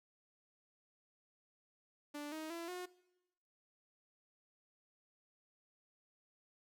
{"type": "tone with pitch steps", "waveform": "sawtooth", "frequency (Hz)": [293.1, 314.1, 336.7, 360.8], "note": ["D4", "D#4", "E4", "F#4"], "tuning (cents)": [-3, 16, 37, -44], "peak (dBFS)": -39, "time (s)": [2.14, 2.86], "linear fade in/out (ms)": 10, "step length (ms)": 180, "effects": ["noise-tail reverb RT60 0.9 s tail -20 dB re dry"]}